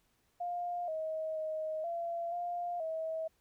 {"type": "tone with pitch steps", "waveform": "sine", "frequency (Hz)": [704, 633, 627, 681, 701, 643], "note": ["F5", "D#5", "D#5", "F5", "F5", "E5"], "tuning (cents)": [14, 30, 13, -44, 6, -43], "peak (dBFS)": -34, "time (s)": [0.4, 3.28], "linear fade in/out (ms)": 10, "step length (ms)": 480, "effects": ["pink hiss -74 dBFS RMS until 3.4 s"]}